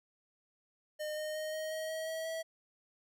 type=tone with pitch steps; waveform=square; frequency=609 / 614.7 / 620.4 / 626.1 / 631.9 / 637.8 / 643.7 / 649.7 Hz; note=D#5 / D#5 / D#5 / D#5 / D#5 / D#5 / E5 / E5; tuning=-37 / -21 / -5 / +11 / +27 / +43 / -41 / -25 cents; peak=-37 dBFS; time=0.99-2.43 s; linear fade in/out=20 ms; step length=180 ms; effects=none